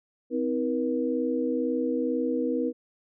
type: tone cluster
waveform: sine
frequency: 257.3 / 319.4 / 479.4 Hz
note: C4 / D#4 / A#4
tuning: -29 / +45 / +48 cents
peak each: -28 / -30 / -28 dBFS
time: 0.3-2.73 s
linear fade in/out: 50 ms
effects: none